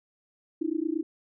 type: tone with amplitude modulation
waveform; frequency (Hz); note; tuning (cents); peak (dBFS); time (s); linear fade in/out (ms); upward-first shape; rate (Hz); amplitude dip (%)
sine; 319.8; D#4; +48; -22; 0.61-1.03; 10; sine; 28.8; 100
effects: none